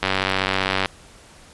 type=click train; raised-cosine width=0.3 ms; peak=-3 dBFS; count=80; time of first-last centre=0.03-0.858 s; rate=95.4 Hz; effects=pink hiss -47 dBFS RMS until 1.53 s + resampled to 24000 Hz